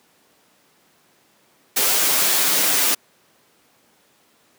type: noise with comb filter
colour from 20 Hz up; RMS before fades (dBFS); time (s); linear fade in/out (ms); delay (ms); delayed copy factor
white; -18; 1.76-2.95; 10; 8.6; -0.7
effects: pink hiss -58 dBFS RMS until 4.58 s + high-pass 200 Hz 12 dB/octave